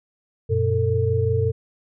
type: tone cluster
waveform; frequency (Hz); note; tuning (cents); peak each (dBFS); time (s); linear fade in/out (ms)
sine; 94 / 119.5 / 447.8; F#2 / A#2 / A4; +28 / +43 / +30; -22; 0.49-1.52; 20
effects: none